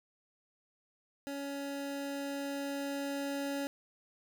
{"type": "tone with level ramp", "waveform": "25% pulse", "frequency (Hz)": 280.2, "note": "C#4", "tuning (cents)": 19, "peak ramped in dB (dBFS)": [-34, -30], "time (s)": [1.27, 3.67], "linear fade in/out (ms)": 0, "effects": []}